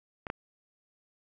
clicks, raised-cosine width 0.5 ms, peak -22 / -17 dBFS, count 2, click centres 0.268 / 0.301 s, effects none

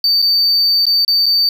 triangle tone with dropouts, 4591 Hz, D8, 40 cents flat, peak -9 dBFS, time 0.04-1.49 s, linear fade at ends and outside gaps 2 ms, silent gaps 0.219-0.224 / 0.855-0.866 / 1.049-1.079 / 1.259-1.263 s, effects 8-bit

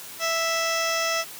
15% pulse tone with low-pass filter, 659 Hz, E5, 1 cent flat, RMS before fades -25 dBFS, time 0.19-1.25 s, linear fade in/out 50 ms, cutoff 5200 Hz, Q 4.8, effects white hiss -40 dBFS RMS until 1.39 s + high-pass 100 Hz 12 dB/octave

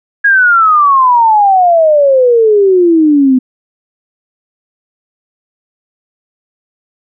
sine exponential sweep, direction down, 1661.2 to 251.7 Hz, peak -4 dBFS, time 0.24-3.39 s, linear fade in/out 10 ms, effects none

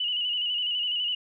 sine tone with vibrato, 2924 Hz, F#7, 21 cents flat, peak -25 dBFS, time 0-1.15 s, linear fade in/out 5 ms, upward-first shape square, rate 12 Hz, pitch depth 38 cents each way, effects none

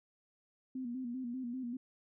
sine tone with vibrato, 248.8 Hz, B3, 13 cents sharp, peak -37 dBFS, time 0.75-1.77 s, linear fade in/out 5 ms, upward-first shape square, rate 5.1 Hz, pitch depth 71 cents each way, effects none

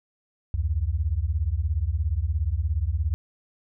sine beating tone pair, 69.3 / 86.3 Hz, C#2 / F2, 0 / -20 cents, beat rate 17 Hz, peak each -25 dBFS, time 0.54-3.14 s, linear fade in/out 0 ms, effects none

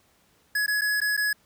square tone with dropouts, 1686 Hz, G#6, 26 cents sharp, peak -23 dBFS, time 0.55-1.33 s, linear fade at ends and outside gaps 5 ms, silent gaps 0.663-0.679 / 0.811-0.817 / 1.004-1.015 / 1.167-1.175 s, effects pink hiss -63 dBFS RMS until 1.45 s + high-pass 60 Hz 12 dB/octave

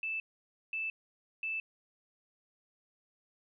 sine tone bursts, 2637 Hz, E7, in tune, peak -33 dBFS, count 3, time 0.03-1.6 s, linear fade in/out 2 ms, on 170 ms, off 530 ms, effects none

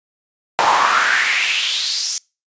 brown noise with high-pass filter sweep, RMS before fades -17 dBFS, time 0.59-2.18 s, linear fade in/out 0 ms, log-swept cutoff 830 to 6100 Hz, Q 3.9, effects noise-tail reverb RT60 0.3 s tail -26 dB re dry + resampled to 16000 Hz

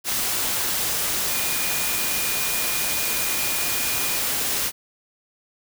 sine tone in noise, 2440 Hz, D#7, 34 cents flat, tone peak -32 dBFS, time 1.28-4.2 s, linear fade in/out 50 ms, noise white, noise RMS -24 dBFS, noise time 0.04-4.72 s, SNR -11 dB, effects none

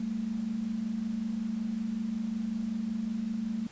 sine tone pair together, 199.64 / 225 Hz, G3 / A3, +32 / +39 cents, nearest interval major second, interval 207 cents, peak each -36 / -31 dBFS, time 0-3.67 s, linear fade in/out 5 ms, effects pink hiss -53 dBFS RMS until 3.71 s + resampled to 16000 Hz

